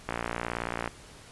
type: click train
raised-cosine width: 0.5 ms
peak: -15 dBFS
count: 47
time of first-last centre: 0.09-0.876 s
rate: 58.5 Hz
effects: pink hiss -50 dBFS RMS until 1.31 s + resampled to 24000 Hz